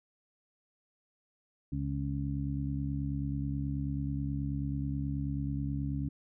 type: harmonic tone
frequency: 69.3 Hz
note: C#2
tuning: in tune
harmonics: 1 / 2 / 3 / 4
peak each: -37 / -34 / -42 / -37 dBFS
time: 1.72-6.09 s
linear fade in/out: 5 ms
effects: none